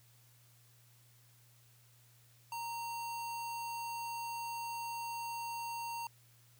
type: tone with sample-and-hold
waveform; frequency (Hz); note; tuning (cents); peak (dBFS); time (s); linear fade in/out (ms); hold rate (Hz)
sine; 932.3; A#5; 0; -38; 2.52-6.07; 2; 3675
effects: added 119 Hz sine -64 dBFS peak until 6.59 s + white hiss -67 dBFS RMS until 6.59 s